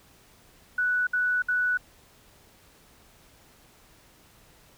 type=tone bursts; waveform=sine; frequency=1480 Hz; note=F#6; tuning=in tune; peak=-22 dBFS; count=3; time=0.78-1.774 s; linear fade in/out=5 ms; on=290 ms; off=62 ms; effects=pink hiss -57 dBFS RMS until 4.77 s